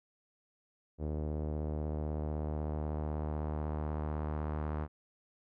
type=tone with low-pass filter sweep; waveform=sawtooth; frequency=76.1 Hz; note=D#2; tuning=38 cents flat; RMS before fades=-36 dBFS; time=0.98-4.88 s; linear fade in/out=50 ms; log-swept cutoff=500 to 1200 Hz; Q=1.4; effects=none